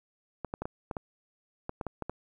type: clicks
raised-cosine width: 1 ms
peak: -20 dBFS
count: 11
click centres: 0.447 / 0.539 / 0.62 / 0.655 / 0.912 / 0.968 / 1.694 / 1.812 / 1.867 / 2.023 / 2.096 s
effects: 10-bit